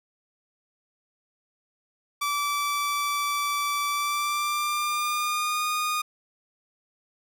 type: tone with pitch glide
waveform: sawtooth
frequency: 1159 to 1227.9 Hz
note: D6 to D#6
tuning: -23 to -23 cents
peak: -21 dBFS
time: 2.21-6.02 s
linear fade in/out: 10 ms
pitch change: +100 cents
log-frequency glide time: 3.89-5.66 s
effects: none